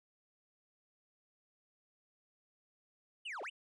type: linear two-way sweep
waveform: triangle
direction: down then up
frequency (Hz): 3100 to 349.2 to 3100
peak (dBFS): -39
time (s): 3.25-3.5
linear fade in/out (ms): 10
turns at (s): 3.42
effects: resampled to 24000 Hz